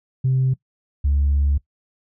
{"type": "tone pair in turn", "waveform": "sine", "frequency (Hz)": [130.81, 70.91], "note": ["C3", "C#2"], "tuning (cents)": [0, 40], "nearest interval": "major seventh", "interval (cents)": 1060, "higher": "first", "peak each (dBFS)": -14, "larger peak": "neither", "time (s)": [[0.24, 0.54], [1.04, 1.58]], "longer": "second", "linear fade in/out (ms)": 10, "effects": ["noise-tail reverb RT60 0.1 s tail -20 dB re dry", "tanh soft clip ceiling -12 dBFS"]}